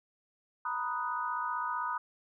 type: chord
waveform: sine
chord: B major seventh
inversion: third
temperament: equal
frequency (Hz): 932.3 / 987.8 / 1244.5 / 1480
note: A#5 / B5 / D#6 / F#6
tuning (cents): 0 / 0 / 0 / 0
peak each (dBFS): -39 / -36 / -35 / -40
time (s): 0.65-1.98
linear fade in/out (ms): 5
effects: none